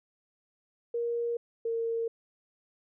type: tone pair in turn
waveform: sine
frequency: 470.8 / 458.7 Hz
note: A#4 / A#4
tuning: +17 / -28 cents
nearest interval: unison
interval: 45 cents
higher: first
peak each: -28 dBFS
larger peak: neither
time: 0.94-1.37 / 1.65-2.08 s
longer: neither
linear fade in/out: 5 ms
effects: none